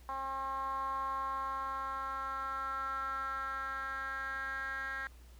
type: tone with band-pass filter sweep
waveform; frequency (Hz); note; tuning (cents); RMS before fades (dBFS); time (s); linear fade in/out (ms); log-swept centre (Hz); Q
10% pulse; 268.6; C4; +46; -38; 0.09-5.07; 0; 970 to 1700; 6
effects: added 60 Hz sine -53 dBFS peak until 5.39 s + pink hiss -64 dBFS RMS until 5.39 s